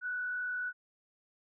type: tone with frequency modulation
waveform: sine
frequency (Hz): 1480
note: F#6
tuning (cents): 0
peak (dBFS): -33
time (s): 0.01-0.73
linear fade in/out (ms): 50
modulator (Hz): 43.2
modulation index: 0.45
effects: none